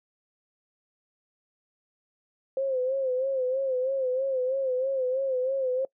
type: tone with vibrato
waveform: sine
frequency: 523.3 Hz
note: C5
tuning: in tune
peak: -24 dBFS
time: 2.57-5.85 s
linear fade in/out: 2 ms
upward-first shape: sine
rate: 3.1 Hz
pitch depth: 70 cents each way
effects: noise-tail reverb RT60 0.1 s tail -23 dB re dry